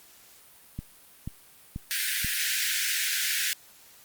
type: click train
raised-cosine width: 5 ms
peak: -21 dBFS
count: 4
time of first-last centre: 0.79-2.246 s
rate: 2.06 Hz
type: high-pass noise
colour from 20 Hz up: pink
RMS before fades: -28 dBFS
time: 1.91-3.53 s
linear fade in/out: 0 ms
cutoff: 1500 Hz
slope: 96 dB/octave
effects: white hiss -54 dBFS RMS until 4.04 s + Opus 48 kbps